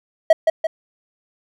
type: tone with echo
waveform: triangle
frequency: 644 Hz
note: E5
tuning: 41 cents flat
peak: -4 dBFS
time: 0.3-0.33 s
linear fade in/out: 5 ms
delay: 170 ms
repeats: 2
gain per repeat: -5 dB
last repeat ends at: 0.67 s
effects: none